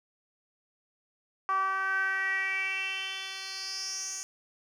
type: tone with band-pass filter sweep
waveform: 10% pulse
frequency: 384.4 Hz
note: G4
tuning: 34 cents flat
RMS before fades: -32 dBFS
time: 1.49-4.23 s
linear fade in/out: 0 ms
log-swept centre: 1100 to 6900 Hz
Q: 5.7
effects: none